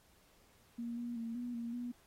sine tone with pitch steps, 235.1 / 238.7 / 229.4 / 243 / 233.6 / 242.7 Hz, A#3 / A#3 / A#3 / B3 / A#3 / B3, +15 / +41 / -28 / -28 / +4 / -30 cents, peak -38 dBFS, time 0.78-1.92 s, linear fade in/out 10 ms, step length 190 ms, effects pink hiss -68 dBFS RMS until 2.06 s + AAC 48 kbps

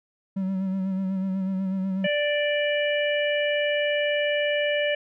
triangle tone with vibrato, 190.5 Hz, G3, 49 cents flat, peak -22 dBFS, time 0.36-2.07 s, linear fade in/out 10 ms, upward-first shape sine, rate 8.1 Hz, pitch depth 35 cents each way
harmonic tone, 587.3 Hz, D5, in tune, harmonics 1 / 3 / 4 / 5, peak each -23 / -29 / -31 / -31 dBFS, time 2.04-4.95 s, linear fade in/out 5 ms
effects none

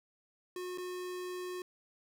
square tone with dropouts, 362.4 Hz, F#4, 36 cents flat, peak -39 dBFS, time 0.56-1.62 s, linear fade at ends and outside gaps 2 ms, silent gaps 0.776-0.782 s, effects none

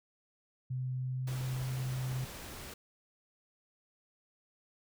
sine tone with pitch glide, 128.2 to 129.09 Hz, C3 to C3, -35 to -23 cents, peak -33 dBFS, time 0.7-2.25 s, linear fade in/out 10 ms, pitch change +12 cents, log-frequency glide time 1.01-1.31 s
pink noise, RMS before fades -46 dBFS, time 1.27-2.74 s, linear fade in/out 5 ms
effects none

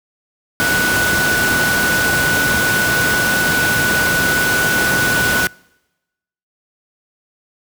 sine tone in noise, 1480 Hz, F#6, in tune, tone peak -15 dBFS, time 0.6-5.47 s, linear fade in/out 0 ms, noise pink, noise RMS -18 dBFS, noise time 0.6-5.47 s, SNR 0 dB, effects noise-tail reverb RT60 1.0 s tail -26 dB re dry + high-pass 100 Hz 12 dB/octave

